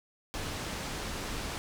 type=low-pass noise; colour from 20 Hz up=pink; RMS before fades=-37 dBFS; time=0.34-1.58 s; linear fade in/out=0 ms; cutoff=8000 Hz; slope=12 dB/octave; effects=none